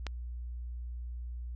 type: click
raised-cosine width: 0.2 ms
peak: -19 dBFS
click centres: 0.067 s
effects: added 60 Hz sine -37 dBFS peak until 1.55 s + low-pass 6000 Hz 12 dB/octave